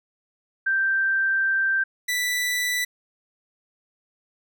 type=tone pair in turn; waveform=sine / sawtooth; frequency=1568 / 1975.6 Hz; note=G6 / B6; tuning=0 / 0 cents; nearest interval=major third; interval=400 cents; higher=second; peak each=-19 dBFS; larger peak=neither; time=0.66-1.84 / 2.08-2.85 s; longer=first; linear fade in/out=10 ms; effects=none